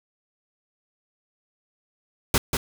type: noise with echo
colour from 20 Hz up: pink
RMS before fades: -19 dBFS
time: 2.34-2.38 s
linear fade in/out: 2 ms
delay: 190 ms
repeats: 1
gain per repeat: -5 dB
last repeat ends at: 2.57 s
effects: none